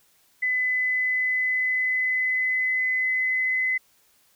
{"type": "tone with pitch glide", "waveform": "sine", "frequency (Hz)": [2010, 2030], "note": ["B6", "B6"], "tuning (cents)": [30, 47], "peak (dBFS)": -21, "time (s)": [0.42, 3.78], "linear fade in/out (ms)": 10, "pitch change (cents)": 17, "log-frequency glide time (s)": [0.67, 3.64], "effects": ["white hiss -62 dBFS RMS until 4.35 s"]}